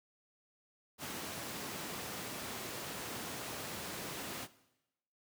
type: high-pass noise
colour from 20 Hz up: pink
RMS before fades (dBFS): -43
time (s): 0.98-4.48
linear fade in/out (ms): 50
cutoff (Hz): 150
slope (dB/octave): 12
effects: noise-tail reverb RT60 0.9 s tail -17 dB re dry